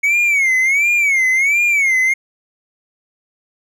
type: tone with vibrato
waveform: triangle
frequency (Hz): 2217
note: C#7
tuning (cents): 0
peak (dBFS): -10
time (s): 0.03-2.14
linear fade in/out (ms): 10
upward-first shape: sine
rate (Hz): 1.4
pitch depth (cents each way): 150
effects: none